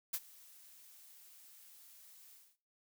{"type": "noise with ADSR envelope", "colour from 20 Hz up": "blue", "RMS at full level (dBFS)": -35, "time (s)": [0.13, 2.57], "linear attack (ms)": 12, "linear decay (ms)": 46, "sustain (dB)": -24, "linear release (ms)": 240, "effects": ["noise-tail reverb RT60 0.4 s tail -19 dB re dry"]}